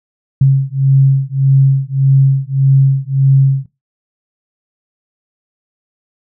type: beating tone pair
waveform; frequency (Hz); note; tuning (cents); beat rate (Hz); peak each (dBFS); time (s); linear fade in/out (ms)
sine; 134.9 / 136.6; C#3 / C#3; -47 / -25; 1.7; -10; 0.41-3.66; 5
effects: noise-tail reverb RT60 0.2 s tail -17 dB re dry